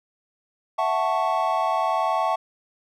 triangle chord, F# minor seventh, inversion third, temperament equal, 659.3 / 740 / 880 / 1108.7 Hz, E5 / F#5 / A5 / C#6, 0 / 0 / 0 / 0 cents, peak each -24 dBFS, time 0.78-2.36 s, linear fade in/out 10 ms, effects none

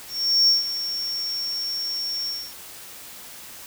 triangle tone with ADSR envelope, 5490 Hz, F8, 31 cents flat, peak -12 dBFS, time 0.08-2.54 s, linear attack 400 ms, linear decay 150 ms, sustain -12 dB, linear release 260 ms, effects white hiss -41 dBFS RMS until 3.66 s

